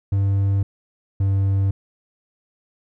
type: tone pair in turn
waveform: triangle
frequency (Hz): 98.6 / 97.69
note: G2 / G2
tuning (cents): +11 / -5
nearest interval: unison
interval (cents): 16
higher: first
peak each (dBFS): -14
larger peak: neither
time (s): 0.12-0.63 / 1.2-1.71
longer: neither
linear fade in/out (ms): 5
effects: none